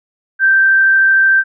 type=tone with frequency modulation; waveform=sine; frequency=1565 Hz; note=G6; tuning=3 cents flat; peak=-7 dBFS; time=0.39-1.44 s; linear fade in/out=50 ms; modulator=33.1 Hz; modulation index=0.38; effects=none